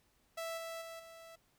sawtooth tone with level steps, 659.3 Hz, E5, in tune, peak -35 / -38 / -42 / -48 dBFS, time 0.37-1.36 s, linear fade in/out 10 ms, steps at 0.57 / 0.81 / 0.99 s, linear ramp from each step 10 ms, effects pink hiss -73 dBFS RMS until 1.58 s

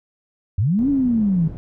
sine linear two-way sweep, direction up then down, 82 to 288.4 to 154.3 Hz, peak -15 dBFS, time 0.58-1.48 s, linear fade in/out 5 ms, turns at 0.89 s
white low-pass noise, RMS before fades -34 dBFS, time 0.79-1.57 s, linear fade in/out 0 ms, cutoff 180 Hz, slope 12 dB/octave
effects none

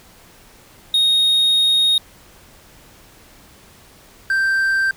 triangle tone pair in turn, 3729 / 1567.9 Hz, A#7 / G6, 0 / 0 cents, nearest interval octave + minor third, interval 1500 cents, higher first, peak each -11 / -13 dBFS, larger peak first, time 0.94-1.98 / 4.3-4.91 s, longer first, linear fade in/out 2 ms, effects pink hiss -47 dBFS RMS until 4.96 s

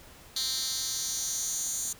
10% pulse tone with high-pass filter sweep, 261.6 Hz, C4, in tune, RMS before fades -32 dBFS, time 0.36-1.93 s, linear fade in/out 5 ms, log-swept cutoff 4400 to 7200 Hz, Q 3.5, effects pink hiss -52 dBFS RMS until 1.99 s

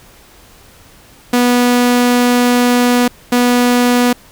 sawtooth tone pair in turn, 244.7 / 244.7 Hz, B3 / B3, -16 / -16 cents, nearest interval unison, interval 0 cents, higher neither, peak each -5 dBFS, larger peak neither, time 1.33-3.08 / 3.32-4.13 s, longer first, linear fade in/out 5 ms, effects pink hiss -43 dBFS RMS until 4.31 s

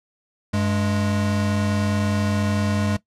square tone pair together, 97.54 / 207.7 Hz, G2 / G#3, -8 / 0 cents, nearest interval octave + minor second, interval 1308 cents, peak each -23 dBFS, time 0.53-2.97 s, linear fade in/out 10 ms, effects noise-tail reverb RT60 0.1 s tail -17 dB re dry + low-pass 9000 Hz 12 dB/octave

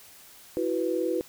sine chord, E suspended second, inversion none, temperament equal, 329.6 / 370 / 493.9 Hz, E4 / F#4 / B4, 0 / 0 / 0 cents, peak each -29 dBFS, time 0.57-1.21 s, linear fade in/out 0 ms, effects white hiss -51 dBFS RMS until 1.28 s

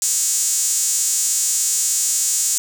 sawtooth tone with high-pass filter, 316.6 Hz, D#4, 30 cents sharp, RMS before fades -19 dBFS, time 0.02-2.58 s, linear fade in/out 2 ms, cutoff 7200 Hz, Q 3.9, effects none

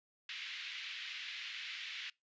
white band-pass noise, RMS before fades -45 dBFS, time 0.29-2.1 s, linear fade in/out 2 ms, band 1900 to 3500 Hz, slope 24 dB/octave, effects noise-tail reverb RT60 0.2 s tail -24 dB re dry + resampled to 16000 Hz

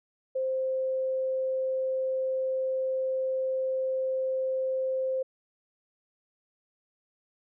sine tone, 523.3 Hz, C5, in tune, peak -26 dBFS, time 0.35-5.23 s, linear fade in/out 10 ms, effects none

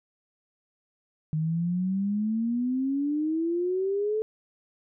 sine exponential sweep, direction up, 153.4 to 440 Hz, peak -24 dBFS, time 1.33-4.22 s, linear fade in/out 0 ms, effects none

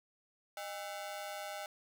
sawtooth ring-modulated tone, 710 Hz, F5, 28 cents sharp, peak -34 dBFS, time 0.57-1.66 s, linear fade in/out 2 ms, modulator 95.8 Hz, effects none

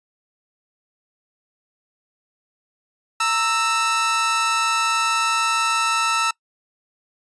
sawtooth tone pair together, 921.1 / 1318.5 Hz, A#5 / E6, -21 / 0 cents, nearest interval tritone, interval 621 cents, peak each -21 / -15 dBFS, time 3.2-6.31 s, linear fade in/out 5 ms, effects noise-tail reverb RT60 0.1 s tail -24 dB re dry + resampled to 22050 Hz

